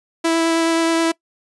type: tone with vibrato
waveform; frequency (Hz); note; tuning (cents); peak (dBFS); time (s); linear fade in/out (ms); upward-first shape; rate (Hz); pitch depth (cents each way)
sawtooth; 329.6; E4; 0; -11; 0.24-1.12; 10; sine; 9.4; 9
effects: noise-tail reverb RT60 0.1 s tail -22 dB re dry + resampled to 24000 Hz